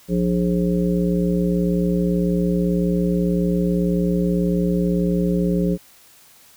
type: harmonic tone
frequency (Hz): 59.1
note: A#1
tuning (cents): +24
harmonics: 1 / 3 / 5 / 7 / 9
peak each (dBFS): -29 / -18 / -26 / -25 / -28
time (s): 0.08-5.78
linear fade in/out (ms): 50
effects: white hiss -50 dBFS RMS until 6.56 s